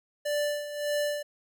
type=tone with tremolo; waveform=square; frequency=587.3 Hz; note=D5; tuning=in tune; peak=-26 dBFS; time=0.25-1.23 s; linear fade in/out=10 ms; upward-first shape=sine; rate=1.7 Hz; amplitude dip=70%; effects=none